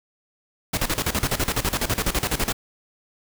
pink noise with tremolo, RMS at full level -22 dBFS, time 0.73-2.53 s, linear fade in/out 10 ms, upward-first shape square, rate 12 Hz, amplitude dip 80%, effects none

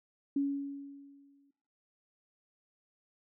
sine tone with exponential decay, 280 Hz, C#4, 18 cents sharp, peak -26 dBFS, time 0.36-1.51 s, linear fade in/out 5 ms, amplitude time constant 250 ms, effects noise-tail reverb RT60 0.7 s tail -22 dB re dry

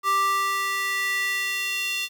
square tone with high-pass filter sweep, 392 Hz, G4, in tune, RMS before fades -25 dBFS, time 0.03-2.09 s, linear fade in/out 50 ms, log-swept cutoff 1100 to 3000 Hz, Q 3.3, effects 9-bit

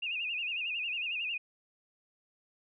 sine tone with vibrato, 2637 Hz, E7, in tune, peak -32 dBFS, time 0.02-1.38 s, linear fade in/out 10 ms, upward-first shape sine, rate 11 Hz, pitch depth 130 cents each way, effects none

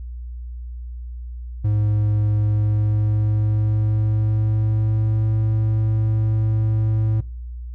triangle tone with pitch glide, 105.3 to 109.08 Hz, G#2 to A2, +24 to -15 cents, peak -14 dBFS, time 1.64-7.21 s, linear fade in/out 10 ms, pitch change +61 cents, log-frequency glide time 2.39-5.29 s, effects noise-tail reverb RT60 0.5 s tail -25 dB re dry + added 60 Hz sine -29 dBFS peak until 7.74 s

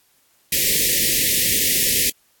white band-stop noise, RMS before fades -18 dBFS, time 0.52-2.1 s, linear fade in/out 5 ms, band 550 to 1800 Hz, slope 96 dB/octave, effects white hiss -60 dBFS RMS until 2.4 s + AAC 64 kbps

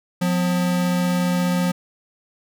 square tone pair together, 178.32 / 253 Hz, F3 / B3, +36 / +42 cents, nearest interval tritone, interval 606 cents, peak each -19 / -29 dBFS, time 0.21-1.72 s, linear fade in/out 10 ms, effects none

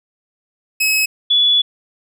sawtooth / sine tone pair in turn, 2564 / 3423 Hz, E7 / A7, -49 / -48 cents, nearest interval perfect fourth, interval 501 cents, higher second, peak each -10 dBFS, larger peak neither, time 0.8-1.06 / 1.3-1.62 s, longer second, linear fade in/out 10 ms, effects none

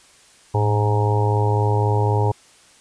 harmonic tone with a mistuned harmonic, 103.83 Hz, G#2, in tune, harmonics 1 / 3 / 4 / 5 / 6 / 7 / 8 / 9, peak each -17 / -32 / -24 / -29 / -36 / -33 / -26 / -26 dBFS, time 0.54-2.32 s, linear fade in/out 10 ms, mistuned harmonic 1, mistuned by +72 cents, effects white hiss -51 dBFS RMS until 2.8 s + resampled to 22050 Hz

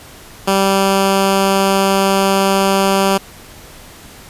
10% pulse tone, 194.7 Hz, G3, 12 cents flat, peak -3 dBFS, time 0.47-3.18 s, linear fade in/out 10 ms, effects pink hiss -38 dBFS RMS until 4.29 s + resampled to 32000 Hz

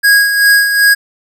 square tone with tremolo, 1646 Hz, G#6, 16 cents flat, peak -5 dBFS, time 0.03-0.95 s, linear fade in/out 20 ms, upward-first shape sine, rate 2.6 Hz, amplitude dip 55%, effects none

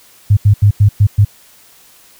sine tone bursts at uneven times, 102.4 Hz, G#2, 24 cents flat, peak -4 dBFS, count 6, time 0.3-0.37 / 0.45-0.54 / 0.62-0.71 / 0.8-0.89 / 1-1.07 / 1.18-1.25 s, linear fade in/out 10 ms, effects white hiss -45 dBFS RMS until 2.19 s

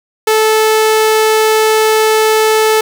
sawtooth tone, 436.4 Hz, A4, 14 cents flat, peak -4 dBFS, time 0.27-2.81 s, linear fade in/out 5 ms, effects none

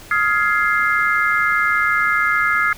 sine chord, F minor seventh, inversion third, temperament just, 1257.2 / 1396.9 / 1676.3 / 2095 Hz, Eb6 / F6 / Ab6 / C7, +18 / 0 / +16 / +2 cents, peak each -20 dBFS, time 0.11-2.73 s, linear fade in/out 2 ms, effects pink hiss -40 dBFS RMS until 2.77 s

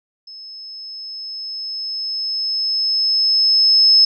sine tone with level ramp, 5200 Hz, E8, 24 cents flat, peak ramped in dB -34 to -7 dBFS, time 0.27-4.05 s, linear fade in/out 5 ms, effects none

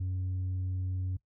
sine tone, 92.5 Hz, F#2, in tune, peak -28 dBFS, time 0-1.17 s, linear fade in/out 10 ms, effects noise-tail reverb RT60 0.1 s tail -19 dB re dry + tanh soft clip ceiling -29 dBFS

